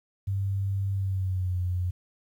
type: tone with pitch glide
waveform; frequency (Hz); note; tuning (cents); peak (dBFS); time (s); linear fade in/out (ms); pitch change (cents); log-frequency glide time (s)
sine; 98 to 89.87; G2 to F#2; 0 to -50; -25; 0.27-1.91; 10; -150; 0.93-1.6
effects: 10-bit